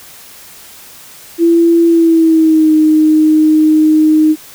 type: tone with pitch glide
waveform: sine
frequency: 336.3 to 310.2 Hz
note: E4 to D#4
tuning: +35 to -5 cents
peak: -5 dBFS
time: 1.38-4.36 s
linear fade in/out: 50 ms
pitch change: -140 cents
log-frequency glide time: 1.86-2.74 s
effects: white hiss -36 dBFS RMS until 4.54 s